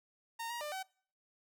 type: tone with pitch steps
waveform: sawtooth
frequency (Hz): 921 / 948 / 597 / 761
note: A#5 / A#5 / D5 / F#5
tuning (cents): -21 / +29 / +28 / +48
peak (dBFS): -35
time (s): 0.39-0.83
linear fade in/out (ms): 10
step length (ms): 110
effects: noise-tail reverb RT60 0.5 s tail -24 dB re dry